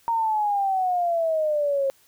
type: exponential sweep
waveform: sine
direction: down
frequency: 932.3 to 538 Hz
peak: -20 dBFS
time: 0.08-1.9 s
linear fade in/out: 0 ms
effects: white hiss -59 dBFS RMS until 2.07 s